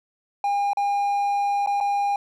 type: tone with dropouts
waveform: triangle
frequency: 808 Hz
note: G#5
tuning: 48 cents flat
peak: -18 dBFS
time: 0.44-2.16 s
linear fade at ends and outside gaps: 2 ms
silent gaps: 0.733-0.771 / 1.662-1.672 / 1.803-1.809 s
effects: none